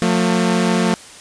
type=tone pair together; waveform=sawtooth; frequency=178.9 / 224.9 Hz; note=F3 / A3; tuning=+42 / +38 cents; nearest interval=major third; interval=396 cents; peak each=-13 dBFS; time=0.02-0.94 s; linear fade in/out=0 ms; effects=white hiss -39 dBFS RMS until 1.2 s + resampled to 22050 Hz